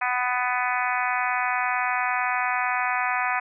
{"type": "harmonic tone", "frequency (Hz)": 248.9, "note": "B3", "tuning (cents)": 14, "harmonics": [3, 4, 5, 6, 7, 8, 9, 10], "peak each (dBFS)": [-28, -29, -30, -31, -31, -32, -33, -33], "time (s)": [0.01, 3.4], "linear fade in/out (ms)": 10, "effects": []}